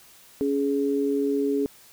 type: tone pair together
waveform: sine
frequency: 280 / 419.2 Hz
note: C#4 / G#4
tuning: +18 / +16 cents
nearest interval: perfect fifth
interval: 698 cents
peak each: -24 dBFS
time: 0.41-1.66 s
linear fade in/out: 0 ms
effects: white hiss -52 dBFS RMS until 1.92 s